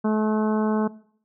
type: harmonic tone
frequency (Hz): 215.4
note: A3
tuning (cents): -37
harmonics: 1 / 2 / 3 / 4 / 5 / 6 / 7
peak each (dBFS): -20 / -27 / -32 / -33 / -34 / -39 / -40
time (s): 0.04-0.88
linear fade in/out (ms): 10
effects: noise-tail reverb RT60 0.6 s tail -20 dB re dry